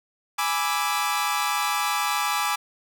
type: chord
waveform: sawtooth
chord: E dominant seventh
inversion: first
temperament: equal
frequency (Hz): 830.6 / 987.8 / 1174.7 / 1318.5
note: G#5 / B5 / D6 / E6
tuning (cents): 0 / 0 / 0 / 0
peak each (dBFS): -24 / -26 / -23 / -27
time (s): 0.38-2.56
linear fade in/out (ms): 10
effects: none